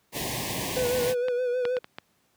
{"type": "band-stop noise", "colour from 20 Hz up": "pink", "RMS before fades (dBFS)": -30, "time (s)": [0.12, 1.15], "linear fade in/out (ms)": 50, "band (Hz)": [1100, 1700], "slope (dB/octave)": 96}
{"type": "tone with vibrato", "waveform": "triangle", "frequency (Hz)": 495.5, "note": "B4", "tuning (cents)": 6, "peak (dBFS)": -22, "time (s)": [0.76, 1.79], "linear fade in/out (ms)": 10, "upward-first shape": "sine", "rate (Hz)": 6.4, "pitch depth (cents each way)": 45}
{"type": "clicks", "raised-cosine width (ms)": 0.3, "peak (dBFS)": [-18, -14, -18, -24, -19], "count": 5, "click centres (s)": [1.284, 1.653, 1.768, 1.844, 1.985]}
{"effects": ["pink hiss -68 dBFS RMS until 2.36 s", "high-pass 100 Hz 12 dB/octave"]}